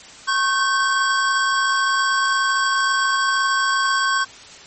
square tone pair together, 1093 / 1544.8 Hz, C#6 / G6, -25 / -26 cents, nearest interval tritone, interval 599 cents, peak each -20 dBFS, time 0.27-4.25 s, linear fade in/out 20 ms, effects white hiss -41 dBFS RMS until 4.66 s + MP3 32 kbps

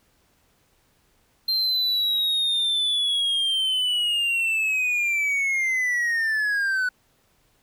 triangle linear sweep, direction down, 4169 to 1480 Hz, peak -19 dBFS, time 1.48-6.89 s, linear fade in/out 5 ms, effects pink hiss -64 dBFS RMS until 7.62 s

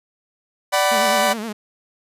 sawtooth chord, B minor, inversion first, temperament equal with one note detuned, 587.3 / 754.7 / 987.8 Hz, D5 / F#5 / B5, 0 / +34 / 0 cents, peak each -15 / -16 / -18 dBFS, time 0.72-1.34 s, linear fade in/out 20 ms
sawtooth tone with vibrato, 220 Hz, A3, in tune, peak -22 dBFS, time 0.91-1.53 s, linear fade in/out 10 ms, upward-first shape sine, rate 9.6 Hz, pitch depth 100 cents each way
effects resampled to 32000 Hz

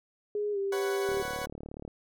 sine tone with pitch glide, 415.3 to 394.5 Hz, G#4 to G4, 0 to +11 cents, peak -28 dBFS, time 0.35-1.22 s, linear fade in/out 2 ms, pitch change -89 cents, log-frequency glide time 0.52-0.58 s
20% pulse chord, B suspended second, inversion none, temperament equal with one note detuned, 493.9 / 554.4 / 743.4 Hz, B4 / C#5 / F#5, 0 / 0 / +8 cents, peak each -33 dBFS, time 0.72-1.46 s, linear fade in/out 5 ms
click train, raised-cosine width 2 ms, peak -28 dBFS, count 30, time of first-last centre 1.09-1.878 s, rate 36.8 Hz
effects none

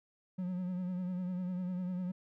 triangle tone with vibrato, 181.6 Hz, F#3, 32 cents flat, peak -32 dBFS, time 0.38-2.12 s, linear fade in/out 10 ms, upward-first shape triangle, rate 10 Hz, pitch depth 56 cents each way, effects none

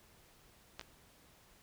clicks, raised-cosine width 0.2 ms, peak -25 / -29 dBFS, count 2, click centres 0.795 / 0.812 s, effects pink hiss -64 dBFS RMS until 1.62 s

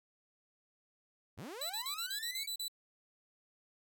sawtooth linear sweep, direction up, 65.41 to 2300 Hz, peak -40 dBFS, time 1.37-2.47 s, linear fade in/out 20 ms
sawtooth tone bursts, 3974 Hz, B7, 10 cents sharp, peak -34 dBFS, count 9, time 1.61-2.682 s, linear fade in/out 5 ms, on 88 ms, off 35 ms
effects none

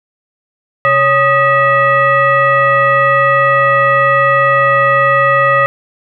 sine tone with frequency modulation, 1244.5 Hz, D#6, in tune, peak -7 dBFS, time 0.85-5.66 s, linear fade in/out 0 ms, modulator 688 Hz, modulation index 1.2, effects 8-bit

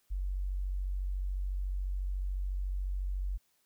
sine tone, 47 Hz, F#1, 28 cents sharp, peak -31 dBFS, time 0.1-3.38 s, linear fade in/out 20 ms, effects white hiss -73 dBFS RMS until 3.65 s

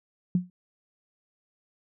sine tone with exponential decay, 180 Hz, F#3, 47 cents flat, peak -17 dBFS, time 0.35-0.5 s, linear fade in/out 2 ms, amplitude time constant 32 ms, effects none

